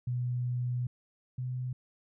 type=tone pair in turn; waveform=sine; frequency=123.47 / 126.43 Hz; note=B2 / B2; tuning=0 / +41 cents; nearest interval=unison; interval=41 cents; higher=second; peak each=-29 / -32 dBFS; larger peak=first; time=0.07-0.87 / 1.38-1.73 s; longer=first; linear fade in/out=5 ms; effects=none